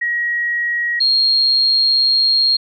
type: tone pair in turn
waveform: sine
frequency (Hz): 1900 / 4246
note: A#6 / C8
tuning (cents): +33 / +25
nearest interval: octave + major second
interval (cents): 1392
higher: second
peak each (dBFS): -16 / -11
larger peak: second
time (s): 0.01-1 / 1-2.57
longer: second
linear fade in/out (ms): 10
effects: none